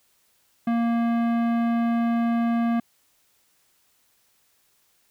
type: tone with tanh clipping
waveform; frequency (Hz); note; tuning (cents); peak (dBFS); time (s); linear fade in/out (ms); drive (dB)
sine; 233.1; A#3; 0; -22; 0.67-2.8; 5; 16
effects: white hiss -65 dBFS RMS until 5.1 s